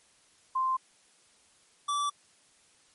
sine / square tone pair in turn, 1044 / 1159.1 Hz, C6 / D6, -4 / -23 cents, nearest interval major second, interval 181 cents, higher second, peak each -25 / -28 dBFS, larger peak first, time 0.55-0.77 / 1.88-2.1 s, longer neither, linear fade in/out 10 ms, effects white hiss -63 dBFS RMS until 2.94 s + MP3 48 kbps

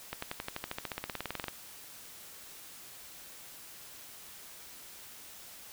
accelerating click train, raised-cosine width 0.3 ms, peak -19 dBFS, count 22, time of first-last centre 0.13-1.483 s, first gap 94 ms, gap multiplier 0.96, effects white hiss -50 dBFS RMS until 5.72 s

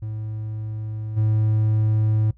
triangle tone with level steps, 108.3 Hz, A2, 27 cents flat, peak -25 / -15 dBFS, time 0.02-2.31 s, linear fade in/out 5 ms, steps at 1.16 s, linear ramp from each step 20 ms, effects noise-tail reverb RT60 0.1 s tail -19 dB re dry + added 60 Hz sine -49 dBFS peak until 2.37 s

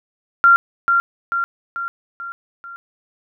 sine tone with echo, 1382 Hz, F6, 19 cents flat, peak -7 dBFS, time 0.44-0.56 s, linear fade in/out 0 ms, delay 440 ms, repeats 5, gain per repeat -5 dB, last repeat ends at 2.76 s, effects none

